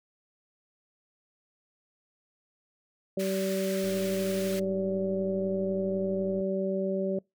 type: harmonic tone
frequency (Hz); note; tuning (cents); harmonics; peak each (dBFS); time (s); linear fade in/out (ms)
192; G3; -36; 1 / 2 / 3; -31 / -31 / -31; 3.17-7.19; 5
type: high-pass noise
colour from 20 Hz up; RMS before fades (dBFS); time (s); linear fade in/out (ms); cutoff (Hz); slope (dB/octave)
pink; -41; 3.19-4.6; 10; 1400; 24
type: click train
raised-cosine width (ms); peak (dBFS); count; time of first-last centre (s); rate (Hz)
2; -33; 263; 3.84-6.409; 102
effects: noise-tail reverb RT60 0.2 s tail -25 dB re dry